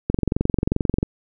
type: click train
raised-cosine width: 3 ms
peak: -6 dBFS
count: 22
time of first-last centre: 0.1-1.029 s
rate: 22.6 Hz
effects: none